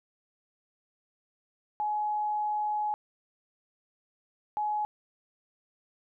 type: tone bursts at uneven times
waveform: sine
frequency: 843 Hz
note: G#5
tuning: 26 cents sharp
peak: -27 dBFS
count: 2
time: 1.8-2.94 / 4.57-4.85 s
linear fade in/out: 0 ms
effects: none